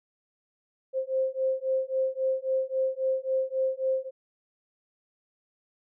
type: beating tone pair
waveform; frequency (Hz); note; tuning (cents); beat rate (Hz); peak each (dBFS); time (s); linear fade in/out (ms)
sine; 524 / 527.7; C5 / C5; +2 / +15; 3.7; -28; 0.93-4.11; 50
effects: none